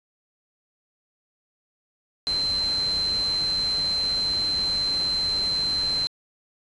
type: tone in noise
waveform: sine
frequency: 4098 Hz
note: C8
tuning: 37 cents flat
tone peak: -22 dBFS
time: 2.27-6.07 s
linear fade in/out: 0 ms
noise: pink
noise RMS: -37 dBFS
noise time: 2.27-6.07 s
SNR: +12 dB
effects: resampled to 22050 Hz